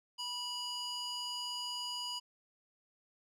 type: tone with band-pass filter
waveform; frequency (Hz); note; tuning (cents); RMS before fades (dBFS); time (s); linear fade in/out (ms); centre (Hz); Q
square; 977; B5; -19; -40; 0.18-2.2; 20; 4300; 2
effects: none